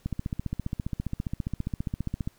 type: click train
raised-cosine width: 5 ms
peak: -17 dBFS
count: 34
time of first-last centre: 0.06-2.275 s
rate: 14.9 Hz
effects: pink hiss -62 dBFS RMS until 2.38 s